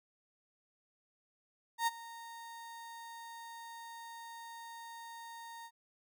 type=tone with ADSR envelope; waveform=35% pulse; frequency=925 Hz; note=A#5; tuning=14 cents flat; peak=-26 dBFS; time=1.78-5.71 s; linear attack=90 ms; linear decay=27 ms; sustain=-19 dB; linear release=58 ms; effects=none

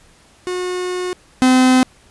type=tone pair in turn; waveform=45% pulse; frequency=362.7 / 256.5 Hz; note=F#4 / C4; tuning=-34 / -34 cents; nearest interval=tritone; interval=600 cents; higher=first; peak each=-20 / -9 dBFS; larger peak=second; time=0.47-1.13 / 1.42-1.83 s; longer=first; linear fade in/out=0 ms; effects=pink hiss -50 dBFS RMS until 2.1 s + resampled to 24000 Hz

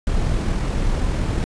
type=noise with amplitude modulation; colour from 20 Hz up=brown; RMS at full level=-19 dBFS; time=0.07-1.44 s; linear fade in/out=0 ms; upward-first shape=sine; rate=41.3 Hz; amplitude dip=25%; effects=resampled to 22050 Hz

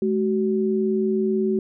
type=tone pair together; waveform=sine; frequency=213.2 / 377.2 Hz; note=G#3 / F#4; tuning=+46 / +33 cents; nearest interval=minor seventh; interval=987 cents; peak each=-22 / -21 dBFS; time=0.02-1.59 s; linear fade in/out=2 ms; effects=none

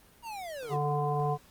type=linear sweep; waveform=square; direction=down; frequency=961 to 336.4 Hz; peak=-38 dBFS; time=0.22-0.78 s; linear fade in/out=50 ms
type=click train; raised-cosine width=1 ms; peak=-38 dBFS; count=101; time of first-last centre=0.63-1.297 s; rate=150 Hz
type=harmonic tone; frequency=146.83 Hz; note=D3; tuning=in tune; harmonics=1 / 3 / 5 / 7; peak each=-30 / -33 / -31 / -35 dBFS; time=0.69-1.38 s; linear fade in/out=50 ms
effects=pink hiss -59 dBFS RMS until 1.5 s + Opus 32 kbps

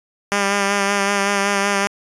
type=tone with vibrato; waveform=5% pulse; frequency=200 Hz; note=G3; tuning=35 cents sharp; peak=-5 dBFS; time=0.32-1.87 s; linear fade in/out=0 ms; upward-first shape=sine; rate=5.3 Hz; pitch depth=25 cents each way; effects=resampled to 22050 Hz

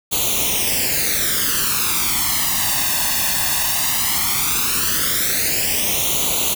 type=noise with flanger; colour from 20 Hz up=white; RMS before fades=-19 dBFS; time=0.11-6.55 s; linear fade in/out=20 ms; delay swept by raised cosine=0.29 to 1.13 ms; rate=0.16 Hz; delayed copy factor=+0.8; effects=none

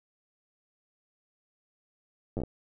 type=slowing click train; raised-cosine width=2 ms; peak=-20 dBFS; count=6; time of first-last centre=2.37-2.436 s; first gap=9 ms; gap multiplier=1.19; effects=none

